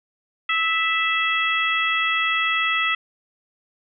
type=harmonic tone with a mistuned harmonic; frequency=659.3 Hz; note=E5; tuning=in tune; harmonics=2 / 3 / 4 / 5; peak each=-24 / -23 / -24 / -27 dBFS; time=0.49-2.95 s; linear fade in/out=5 ms; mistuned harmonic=2; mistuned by=-18 cents; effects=none